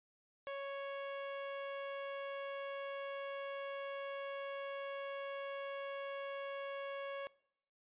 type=tone; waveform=sawtooth; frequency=554.4 Hz; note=C#5; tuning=in tune; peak=-37 dBFS; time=0.47-7.27 s; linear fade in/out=0 ms; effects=noise-tail reverb RT60 0.7 s tail -21 dB re dry + resampled to 8000 Hz